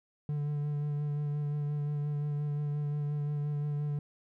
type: tone with vibrato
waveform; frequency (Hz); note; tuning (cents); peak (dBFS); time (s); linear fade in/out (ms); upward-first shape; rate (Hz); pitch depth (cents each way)
triangle; 146.83; D3; 0; -28; 0.29-3.99; 2; sine; 5.7; 19
effects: none